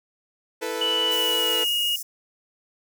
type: chord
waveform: sawtooth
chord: E suspended fourth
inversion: none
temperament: equal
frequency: 329.6 / 440 / 493.9 Hz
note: E4 / A4 / B4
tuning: 0 / 0 / 0 cents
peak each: -31 / -26 / -26 dBFS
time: 0.61-1.65 s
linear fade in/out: 20 ms
type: tone with pitch glide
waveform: sine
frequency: 2960 to 2871 Hz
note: F#7 to F7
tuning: 0 to +47 cents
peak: -21 dBFS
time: 0.81-1.96 s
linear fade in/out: 5 ms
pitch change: -53 cents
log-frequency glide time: 1.15-1.64 s
type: high-pass noise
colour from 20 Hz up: white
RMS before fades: -33 dBFS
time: 1.11-2.03 s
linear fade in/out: 10 ms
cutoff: 5100 Hz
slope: 96 dB/octave
effects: none